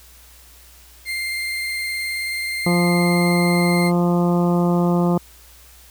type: tone with vibrato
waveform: 35% pulse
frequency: 2101 Hz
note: C7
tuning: 7 cents sharp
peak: -21 dBFS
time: 1.05-3.92 s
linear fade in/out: 50 ms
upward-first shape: sine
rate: 19 Hz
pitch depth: 12 cents each way
type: harmonic tone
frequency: 174.61 Hz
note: F3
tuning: in tune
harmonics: 1 / 2 / 3 / 4 / 5 / 6 / 7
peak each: -16 / -22 / -26 / -28 / -30 / -32 / -33 dBFS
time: 2.66-5.18 s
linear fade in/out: 5 ms
effects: added 60 Hz sine -48 dBFS peak until 5.9 s + white hiss -48 dBFS RMS until 5.9 s